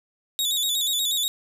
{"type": "tone with vibrato", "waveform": "sawtooth", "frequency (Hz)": 3623, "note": "A7", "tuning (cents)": 50, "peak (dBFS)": -19, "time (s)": [0.39, 1.28], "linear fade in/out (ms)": 0, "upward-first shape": "square", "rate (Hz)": 8.3, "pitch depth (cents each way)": 71, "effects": []}